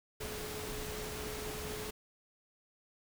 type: tone in noise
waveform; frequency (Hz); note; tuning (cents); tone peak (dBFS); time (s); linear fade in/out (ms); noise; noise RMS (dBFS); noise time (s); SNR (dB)
sine; 426; G#4; +44; -44; 0.2-1.91; 10; pink; -42; 0.2-1.91; -5
effects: none